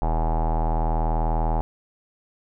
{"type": "tone with low-pass filter", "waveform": "square", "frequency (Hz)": 40.09, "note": "E1", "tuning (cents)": -47, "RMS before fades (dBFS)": -22, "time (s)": [0.02, 1.61], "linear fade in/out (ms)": 0, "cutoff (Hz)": 820, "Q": 7.6, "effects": []}